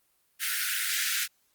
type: high-pass noise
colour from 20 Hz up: pink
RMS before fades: -29 dBFS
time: 0.39-1.28 s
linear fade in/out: 50 ms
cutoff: 1400 Hz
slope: 96 dB/octave
effects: white hiss -70 dBFS RMS until 1.54 s + Opus 32 kbps